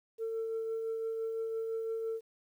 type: tone with tremolo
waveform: sine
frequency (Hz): 449.7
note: A4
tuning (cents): +38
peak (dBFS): -30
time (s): 0.18-2.21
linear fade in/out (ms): 50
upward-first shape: triangle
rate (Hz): 5.9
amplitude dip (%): 35
effects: tanh soft clip ceiling -30 dBFS + 11-bit